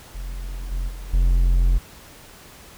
triangle tone with level steps, 43.78 Hz, F1, 5 cents sharp, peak -26 / -20 / -29 / -12 dBFS, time 0.14-1.79 s, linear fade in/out 20 ms, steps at 0.71 / 0.88 / 1.13 s, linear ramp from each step 10 ms, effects pink hiss -45 dBFS RMS until 2.77 s

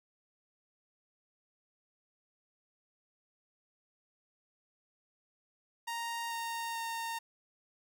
sawtooth tone with pitch steps, 931 / 924 / 918 Hz, A#5 / A#5 / A#5, -2 / -16 / -27 cents, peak -32 dBFS, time 5.87-7.19 s, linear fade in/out 10 ms, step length 440 ms, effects none

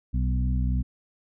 harmonic tone with a mistuned harmonic, 62.5 Hz, B1, 21 cents sharp, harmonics 1 / 2 / 3 / 4, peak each -23 / -29 / -33 / -35 dBFS, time 0.13-0.83 s, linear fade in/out 20 ms, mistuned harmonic 3, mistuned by +18 cents, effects none

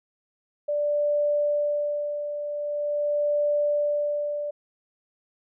sine tone with tremolo, 587.3 Hz, D5, in tune, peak -20 dBFS, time 0.68-4.51 s, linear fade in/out 10 ms, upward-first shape sine, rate 0.44 Hz, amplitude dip 60%, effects none

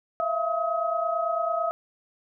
sine tone cluster, 656 / 685 / 1271 Hz, E5 / F5 / D#6, -9 / -34 / +36 cents, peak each -28 dBFS, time 0.2-1.71 s, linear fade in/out 0 ms, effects none

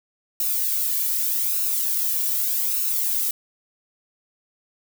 violet noise with flanger, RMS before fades -23 dBFS, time 0.4-3.31 s, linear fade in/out 2 ms, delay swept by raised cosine 0.74 to 1.74 ms, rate 0.83 Hz, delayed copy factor +0.6, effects none

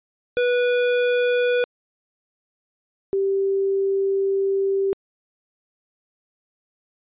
square / sine tone pair in turn, 490 / 390.9 Hz, B4 / G4, -14 / -5 cents, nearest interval major third, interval 391 cents, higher first, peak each -18 dBFS, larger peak neither, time 0.37-1.64 / 3.13-4.93 s, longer second, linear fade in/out 0 ms, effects resampled to 8000 Hz

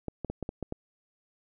clicks, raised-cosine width 2 ms, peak -20 dBFS, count 7, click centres 0.083 / 0.247 / 0.3 / 0.427 / 0.491 / 0.627 / 0.724 s, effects none

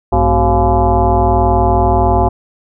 sine tone with frequency modulation, 376.7 Hz, F#4, 31 cents sharp, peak -8 dBFS, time 0.12-2.29 s, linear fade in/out 10 ms, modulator 159 Hz, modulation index 3.4, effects none

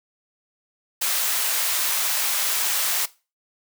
white high-pass noise, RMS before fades -23 dBFS, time 1.01-3.06 s, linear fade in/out 10 ms, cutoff 720 Hz, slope 12 dB/octave, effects noise-tail reverb RT60 0.3 s tail -19 dB re dry

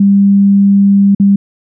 sine tone with dropouts, 198.9 Hz, G3, 25 cents sharp, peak -4 dBFS, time 0-1.36 s, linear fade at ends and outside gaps 5 ms, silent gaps 1.149-1.198 s, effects none

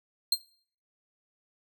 40% pulse tone with exponential decay, 4186 Hz, C8, in tune, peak -17 dBFS, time 0.32-0.4 s, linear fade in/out 5 ms, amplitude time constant 16 ms, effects noise-tail reverb RT60 0.5 s tail -19 dB re dry

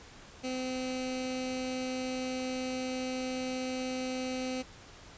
15% pulse tone with notch filter, 256.8 Hz, C4, 32 cents flat, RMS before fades -35 dBFS, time 0.43-4.63 s, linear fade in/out 20 ms, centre 1000 Hz, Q 0.93, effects pink hiss -52 dBFS RMS until 5.17 s + resampled to 16000 Hz

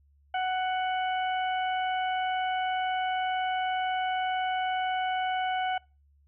harmonic tone, 743 Hz, F#5, 7 cents sharp, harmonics 1 / 2 / 3 / 4, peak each -27 / -35 / -40 / -40 dBFS, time 0.34-5.78 s, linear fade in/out 5 ms, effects noise-tail reverb RT60 0.3 s tail -25 dB re dry + added 71 Hz sine -60 dBFS peak until 6.27 s

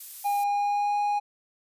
violet noise, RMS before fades -38 dBFS, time 0-0.44 s, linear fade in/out 5 ms
triangle tone with pitch glide, 812 to 823.8 Hz, G#5 to G#5, -39 to -14 cents, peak -21 dBFS, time 0.24-1.2 s, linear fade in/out 20 ms, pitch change +25 cents, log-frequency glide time 0.42-0.98 s
effects resampled to 32000 Hz

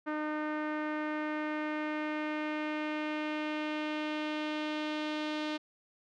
sawtooth tone with low-pass filter sweep, 304.6 Hz, D#4, 37 cents flat, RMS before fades -35 dBFS, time 0.06-5.58 s, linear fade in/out 20 ms, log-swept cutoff 1600 to 3700 Hz, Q 1.9, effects none

